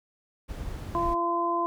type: noise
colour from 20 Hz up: brown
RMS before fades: -35 dBFS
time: 0.48-1.15 s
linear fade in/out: 20 ms
type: harmonic tone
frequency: 342.3 Hz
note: F4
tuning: 35 cents flat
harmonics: 1 / 2 / 3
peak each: -30 / -31 / -26 dBFS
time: 0.95-1.66 s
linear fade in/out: 0 ms
effects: none